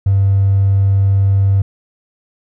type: tone with hard clipping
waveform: triangle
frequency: 98 Hz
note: G2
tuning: in tune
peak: -9 dBFS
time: 0.06-1.62 s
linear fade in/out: 5 ms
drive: 3 dB
effects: none